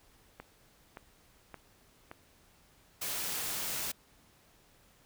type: click train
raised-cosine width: 0.5 ms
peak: -29 dBFS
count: 4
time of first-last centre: 0.4-2.114 s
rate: 1.75 Hz
type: noise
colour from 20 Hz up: white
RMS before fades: -36 dBFS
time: 3.01-3.92 s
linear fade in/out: 10 ms
effects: pink hiss -64 dBFS RMS until 5.05 s